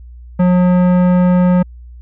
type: tone with tanh clipping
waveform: sine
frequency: 180 Hz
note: F#3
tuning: 47 cents flat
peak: -10 dBFS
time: 0.39-1.63 s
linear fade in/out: 10 ms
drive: 15 dB
effects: added 60 Hz sine -32 dBFS peak until 2.01 s